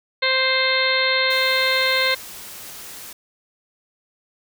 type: harmonic tone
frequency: 523.3 Hz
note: C5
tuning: in tune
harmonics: 1 / 2 / 3 / 4 / 5 / 6 / 7 / 8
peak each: -24 / -27 / -25 / -21 / -30 / -32 / -25 / -24 dBFS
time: 0.22-2.15 s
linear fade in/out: 10 ms
type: noise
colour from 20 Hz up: white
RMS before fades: -37 dBFS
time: 1.3-3.13 s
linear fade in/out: 5 ms
effects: none